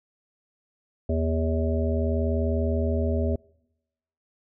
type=harmonic tone; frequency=80.6 Hz; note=E2; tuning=38 cents flat; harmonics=1 / 3 / 5 / 7 / 8; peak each=-24 / -29 / -31 / -32 / -33 dBFS; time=1.09-3.36 s; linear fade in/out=5 ms; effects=noise-tail reverb RT60 0.9 s tail -26 dB re dry